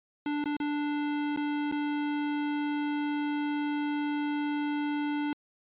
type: tone with dropouts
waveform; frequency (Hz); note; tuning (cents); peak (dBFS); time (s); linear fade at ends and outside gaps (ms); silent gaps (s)
square; 293.7; D4; 0; -29; 0.26-5.33; 2; 0.441-0.457 / 0.567-0.601 / 1.363-1.373 / 1.715-1.723
effects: resampled to 8000 Hz